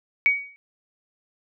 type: tone with exponential decay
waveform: sine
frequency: 2253 Hz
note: C#7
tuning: 28 cents sharp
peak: -12 dBFS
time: 0.26-0.56 s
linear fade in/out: 0 ms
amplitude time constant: 65 ms
effects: none